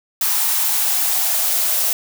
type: noise with high-pass filter sweep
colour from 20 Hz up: blue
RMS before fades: -18 dBFS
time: 0.21-1.93 s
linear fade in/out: 2 ms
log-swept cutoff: 900 to 590 Hz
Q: 3.5
effects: none